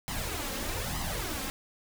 pink noise with flanger, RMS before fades -34 dBFS, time 0.08-1.5 s, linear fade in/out 0 ms, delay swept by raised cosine 0.98 to 3.78 ms, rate 1.1 Hz, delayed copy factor +0.7, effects none

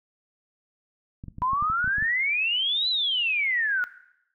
clicks, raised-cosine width 5 ms, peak -25 dBFS, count 11, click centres 1.239 / 1.283 / 1.384 / 1.42 / 1.533 / 1.625 / 1.7 / 1.844 / 1.877 / 1.983 / 2.025 s
sine exponential two-way sweep, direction up then down, 984 to 4066 to 1425 Hz, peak -22 dBFS, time 1.42-3.84 s, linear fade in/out 0 ms, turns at 2.89 s
effects noise-tail reverb RT60 0.8 s tail -17 dB re dry

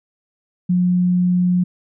sine tone, 179.4 Hz, F3, 47 cents sharp, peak -13 dBFS, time 0.69-1.64 s, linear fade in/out 10 ms, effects none

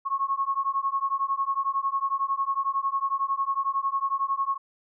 sine beating tone pair, 1089 / 1100 Hz, C#6 / C#6, -31 / -14 cents, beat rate 11 Hz, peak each -27 dBFS, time 0.05-4.58 s, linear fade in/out 20 ms, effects none

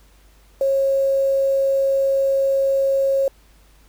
sine tone with quantisation, 544 Hz, C#5, 33 cents flat, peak -15 dBFS, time 0.61-3.28 s, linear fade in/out 2 ms, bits 7, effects added 50 Hz sine -50 dBFS peak until 3.88 s + pink hiss -56 dBFS RMS until 3.88 s

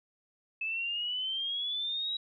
sine exponential sweep, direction up, 2600 to 3876 Hz, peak -31 dBFS, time 0.61-2.17 s, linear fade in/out 5 ms, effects none

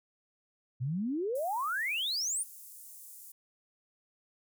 sine exponential sweep, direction up, 117.1 to 9860 Hz, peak -30 dBFS, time 0.8-2.44 s, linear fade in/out 20 ms
pink high-pass noise, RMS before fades -50 dBFS, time 1.35-3.32 s, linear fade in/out 5 ms, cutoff 8400 Hz, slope 24 dB/octave
effects none

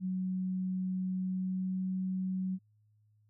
sine tone with pitch glide, 185.7 to 186.99 Hz, F#3 to F#3, +7 to +19 cents, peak -31 dBFS, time 0-2.59 s, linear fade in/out 50 ms, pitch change +12 cents, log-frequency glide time 1.15-1.9 s, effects added 106 Hz sine -65 dBFS peak until 3.29 s

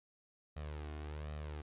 sawtooth tone with flanger, 75.3 Hz, D2, 44 cents sharp, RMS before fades -44 dBFS, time 0.56-1.62 s, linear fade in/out 10 ms, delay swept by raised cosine 1.6 to 2.8 ms, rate 1.3 Hz, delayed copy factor +0.6, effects resampled to 8000 Hz

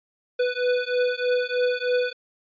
square beating tone pair, 493.9 / 497.1 Hz, B4 / B4, 0 / +11 cents, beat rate 3.2 Hz, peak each -25 dBFS, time 0.39-2.13 s, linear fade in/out 10 ms, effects resampled to 11025 Hz

